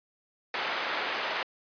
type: band-pass noise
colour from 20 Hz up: white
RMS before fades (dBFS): -32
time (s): 0.54-1.43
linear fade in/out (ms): 2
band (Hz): 460 to 2300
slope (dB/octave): 12
effects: resampled to 11025 Hz